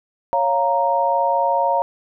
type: chord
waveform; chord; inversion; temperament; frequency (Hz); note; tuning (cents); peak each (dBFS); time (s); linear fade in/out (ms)
sine; Bb minor; first; equal; 554.4 / 698.5 / 932.3; Db5 / F5 / Bb5; 0 / 0 / 0; -21 / -21 / -18; 0.33-1.82; 0
effects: none